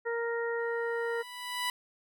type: harmonic tone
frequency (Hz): 466.2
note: A#4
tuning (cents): 0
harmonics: 1 / 2 / 3 / 4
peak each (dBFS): -31 / -40 / -40 / -38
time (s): 0.05-1.23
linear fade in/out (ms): 20
type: tone with exponential growth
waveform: 15% pulse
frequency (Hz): 987.8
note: B5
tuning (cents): 0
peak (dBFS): -22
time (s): 0.59-1.7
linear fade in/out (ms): 2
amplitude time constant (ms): 240
effects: none